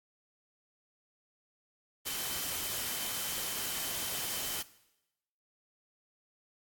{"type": "tone in noise", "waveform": "sine", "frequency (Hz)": 3073, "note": "G7", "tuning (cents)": -35, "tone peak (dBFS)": -45, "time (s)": [2.05, 4.63], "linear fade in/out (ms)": 20, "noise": "white", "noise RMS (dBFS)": -36, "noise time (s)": [2.05, 4.63], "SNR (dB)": -12, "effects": ["noise-tail reverb RT60 0.9 s tail -18 dB re dry", "AAC 64 kbps"]}